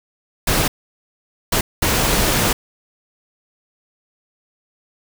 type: noise bursts at uneven times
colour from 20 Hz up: pink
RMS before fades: -17 dBFS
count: 3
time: 0.47-0.68 / 1.52-1.61 / 1.82-2.53 s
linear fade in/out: 5 ms
effects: none